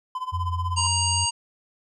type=tone with tremolo; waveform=triangle; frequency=1018 Hz; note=C6; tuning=48 cents flat; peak=-23 dBFS; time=0.15-0.87 s; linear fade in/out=2 ms; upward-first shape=sine; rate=16 Hz; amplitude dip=85%
type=tone with vibrato; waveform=sine; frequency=87.31 Hz; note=F2; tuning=in tune; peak=-25 dBFS; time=0.32-1.26 s; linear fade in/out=20 ms; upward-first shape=triangle; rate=3.7 Hz; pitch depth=17 cents each way
type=harmonic tone; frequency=940 Hz; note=A#5; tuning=14 cents sharp; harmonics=1 / 3 / 5 / 7 / 9; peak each=-28 / -28 / -28 / -28 / -28 dBFS; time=0.76-1.31 s; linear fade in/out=20 ms
effects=none